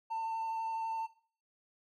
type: tone with vibrato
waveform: triangle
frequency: 898 Hz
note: A5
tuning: 35 cents sharp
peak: -30 dBFS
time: 0.1-1.07 s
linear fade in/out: 20 ms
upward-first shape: triangle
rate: 12 Hz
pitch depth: 15 cents each way
effects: noise-tail reverb RT60 0.4 s tail -17 dB re dry + tanh soft clip ceiling -29 dBFS